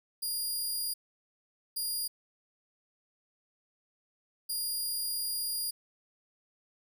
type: tone bursts at uneven times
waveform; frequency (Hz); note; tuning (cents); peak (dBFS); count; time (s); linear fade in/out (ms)
15% pulse; 4833; D8; +49; -25; 3; 0.22-0.94 / 1.76-2.08 / 4.49-5.71; 10
effects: none